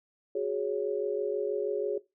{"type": "chord", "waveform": "sine", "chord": "F# suspended second", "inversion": "none", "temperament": "just", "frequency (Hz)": [370, 416.2, 555], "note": ["F#4", "G#4", "C#5"], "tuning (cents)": [0, 4, 2], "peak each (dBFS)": [-33, -30, -34], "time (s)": [0.35, 1.98], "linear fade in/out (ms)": 5, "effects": ["noise-tail reverb RT60 0.2 s tail -18 dB re dry"]}